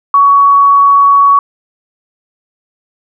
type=tone; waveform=sine; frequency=1123 Hz; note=C#6; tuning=22 cents sharp; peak=-3 dBFS; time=0.14-1.39 s; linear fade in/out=2 ms; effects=none